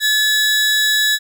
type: tone pair together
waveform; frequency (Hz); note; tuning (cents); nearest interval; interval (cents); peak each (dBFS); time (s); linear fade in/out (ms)
40% pulse; 1718 / 3888; A6 / B7; -42 / -28; octave + major second; 1414; -15; 0-1.19; 50
effects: none